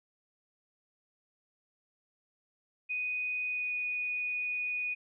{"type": "tone with pitch glide", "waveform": "sine", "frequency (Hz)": [2489, 2473], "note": ["D#7", "D#7"], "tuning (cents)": [0, -11], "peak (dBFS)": -31, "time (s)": [2.89, 4.95], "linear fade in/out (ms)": 20, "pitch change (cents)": -11, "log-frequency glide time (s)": [3.48, 3.7], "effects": []}